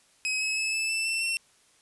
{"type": "tone with pitch steps", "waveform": "sawtooth", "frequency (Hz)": [2544, 2571, 2597, 2625, 2652, 2680, 2708], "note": ["D#7", "E7", "E7", "E7", "E7", "E7", "E7"], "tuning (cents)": [38, -44, -26, -8, 10, 28, 46], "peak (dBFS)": -23, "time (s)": [0.25, 1.37], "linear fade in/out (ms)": 0, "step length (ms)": 160, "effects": ["white hiss -62 dBFS RMS until 1.81 s", "resampled to 24000 Hz"]}